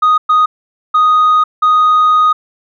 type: tone bursts at uneven times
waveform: sine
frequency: 1244.5 Hz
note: D#6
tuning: in tune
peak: -4 dBFS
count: 4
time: 0.02-0.18 / 0.29-0.46 / 0.94-1.44 / 1.62-2.33 s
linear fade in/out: 10 ms
effects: tanh soft clip ceiling -5 dBFS